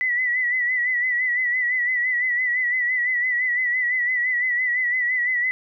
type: tone with vibrato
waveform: sine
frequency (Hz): 1975.5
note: B6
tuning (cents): 0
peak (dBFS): -19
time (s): 0.01-5.51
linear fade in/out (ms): 0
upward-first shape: sine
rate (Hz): 5.9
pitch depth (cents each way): 56
effects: none